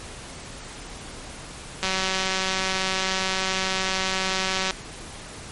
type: click train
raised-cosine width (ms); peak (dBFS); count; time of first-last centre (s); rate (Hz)
0.2; -7; 545; 1.83-4.708; 189
effects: pink hiss -39 dBFS RMS until 5.51 s + MP3 48 kbps